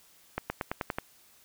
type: accelerating click train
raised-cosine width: 0.5 ms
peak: -15 dBFS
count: 7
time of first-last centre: 0.38-0.985 s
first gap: 120 ms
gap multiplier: 0.93
effects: white hiss -60 dBFS RMS until 1.44 s